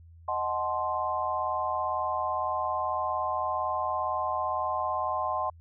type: chord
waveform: sine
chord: D# diminished seventh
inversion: none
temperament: equal with one note detuned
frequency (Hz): 622.3 / 740 / 861.9 / 1046.5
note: D#5 / F#5 / A5 / C6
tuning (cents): 0 / 0 / -36 / 0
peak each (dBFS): -34 / -33 / -34 / -30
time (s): 0.28-5.5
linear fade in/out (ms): 5
effects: added 83 Hz sine -49 dBFS peak until 5.6 s